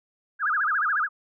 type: tone with vibrato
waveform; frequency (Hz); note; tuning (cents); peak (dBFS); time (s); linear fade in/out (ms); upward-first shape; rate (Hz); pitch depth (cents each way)
sine; 1422; F6; +31; -21; 0.39-1.09; 50; sine; 14; 290
effects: none